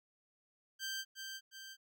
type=tone with echo; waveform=15% pulse; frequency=1568 Hz; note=G6; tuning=in tune; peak=-32 dBFS; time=0.79-1.05 s; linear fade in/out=50 ms; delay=360 ms; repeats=2; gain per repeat=-5 dB; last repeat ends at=1.77 s; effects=none